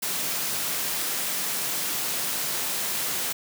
white high-pass noise, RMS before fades -28 dBFS, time 0.02-3.33 s, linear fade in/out 10 ms, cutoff 110 Hz, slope 96 dB/octave, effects none

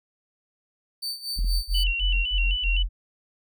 40% pulse tone with tremolo, 4565 Hz, D8, 50 cents flat, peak -26 dBFS, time 1.02-1.84 s, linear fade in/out 10 ms, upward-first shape sine, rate 4.2 Hz, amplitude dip 80%
sine tone bursts, 42.73 Hz, F1, 37 cents flat, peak -20 dBFS, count 5, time 1.36-2.89 s, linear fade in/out 50 ms, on 270 ms, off 45 ms
clicks, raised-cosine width 5 ms, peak -27 dBFS, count 2, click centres 1.39 / 1.445 s
sine tone with vibrato, 2862 Hz, F7, 42 cents sharp, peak -25 dBFS, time 1.74-2.83 s, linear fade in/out 10 ms, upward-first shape square, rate 3.9 Hz, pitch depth 70 cents each way
effects none

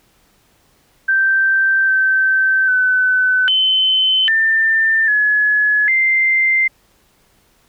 sine tone with pitch steps, 1563 / 1547 / 1510 / 3058 / 1791 / 1697 / 2087 Hz, G6 / G6 / F#6 / G7 / A6 / G#6 / C7, -6 / -23 / +35 / -44 / +30 / +37 / -5 cents, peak -11 dBFS, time 1.08-6.68 s, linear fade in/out 10 ms, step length 800 ms, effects pink hiss -56 dBFS RMS until 7.68 s

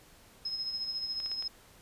sine tone with tremolo, 5140 Hz, E8, 45 cents flat, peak -31 dBFS, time 0.45-1.48 s, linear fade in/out 5 ms, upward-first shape sine, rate 14 Hz, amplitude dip 50%
clicks, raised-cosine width 0.2 ms, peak -29 dBFS, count 4, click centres 1.202 / 1.261 / 1.316 / 1.425 s
effects pink hiss -58 dBFS RMS until 1.81 s + resampled to 32000 Hz

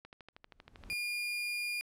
click train, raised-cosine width 0.3 ms, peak -34 dBFS, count 11, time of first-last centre 0.05-0.837 s, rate 12.7 Hz
brown noise with exponential growth, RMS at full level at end -47 dBFS, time 0.33-0.93 s, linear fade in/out 0 ms, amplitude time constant 130 ms
35% pulse tone, 2422 Hz, D#7, 47 cents flat, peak -32 dBFS, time 0.9-1.81 s, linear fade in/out 0 ms
effects low-pass 12000 Hz 12 dB/octave

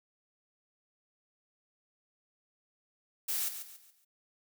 blue noise with echo, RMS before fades -33 dBFS, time 3.28-3.49 s, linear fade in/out 10 ms, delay 140 ms, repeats 4, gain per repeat -9 dB, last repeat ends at 4.05 s, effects none

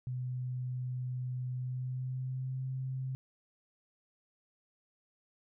sine tone with pitch glide, 126.2 to 130.95 Hz, B2 to C3, +38 to +2 cents, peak -34 dBFS, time 0.07-3.15 s, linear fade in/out 0 ms, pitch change +64 cents, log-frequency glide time 1.53-2.66 s, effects none

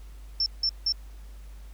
sine tone bursts, 5380 Hz, E8, 34 cents sharp, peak -22 dBFS, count 3, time 0.4-0.923 s, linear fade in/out 2 ms, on 61 ms, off 170 ms, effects added 50 Hz sine -41 dBFS peak until 1.73 s + pink hiss -58 dBFS RMS until 1.73 s

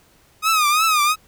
sawtooth tone with vibrato, 1244.5 Hz, D#6, in tune, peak -11 dBFS, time 0.42-1.16 s, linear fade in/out 50 ms, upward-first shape triangle, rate 2.9 Hz, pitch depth 120 cents each way, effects pink hiss -55 dBFS RMS until 1.27 s

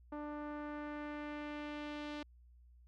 sawtooth tone with low-pass filter sweep, 296.3 Hz, D4, 15 cents sharp, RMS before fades -44 dBFS, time 0.12-2.23 s, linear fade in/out 5 ms, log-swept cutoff 1100 to 3800 Hz, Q 1.4, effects added 60 Hz sine -59 dBFS peak until 2.87 s

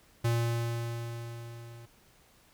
square tone with level ramp, 117.1 Hz, A#2, 8 cents sharp, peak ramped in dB -25 to -47 dBFS, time 0.24-1.86 s, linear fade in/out 10 ms, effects pink hiss -62 dBFS RMS until 2.53 s

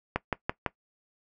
click train, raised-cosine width 0.5 ms, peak -11 dBFS, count 4, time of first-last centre 0.16-0.663 s, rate 5.97 Hz, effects noise-tail reverb RT60 0.1 s tail -19 dB re dry

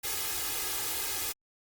white noise with comb filter, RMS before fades -33 dBFS, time 0.03-1.33 s, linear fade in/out 20 ms, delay 2.4 ms, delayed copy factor +0.85, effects Opus 48 kbps

